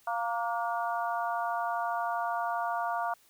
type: harmonic tone with a mistuned harmonic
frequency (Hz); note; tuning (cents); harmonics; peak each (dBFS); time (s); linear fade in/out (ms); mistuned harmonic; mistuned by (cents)
232.5; A#3; -4; 3 / 4 / 5 / 6; -32 / -34 / -36 / -38; 0.07-3.14; 5; 6; +42
effects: white hiss -63 dBFS RMS until 3.29 s